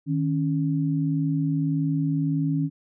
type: tone pair together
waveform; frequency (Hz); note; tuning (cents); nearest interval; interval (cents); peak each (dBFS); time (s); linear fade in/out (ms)
sine; 155.56 / 277.2; D#3 / C#4; 0 / 0; minor seventh; 1000; -23 / -25; 0.06-2.7; 50
effects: none